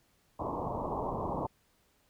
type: low-pass noise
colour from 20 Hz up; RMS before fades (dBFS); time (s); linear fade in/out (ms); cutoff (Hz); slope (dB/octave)
white; -35; 0.39-1.47; 10; 1100; 96
effects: pink hiss -70 dBFS RMS until 2.09 s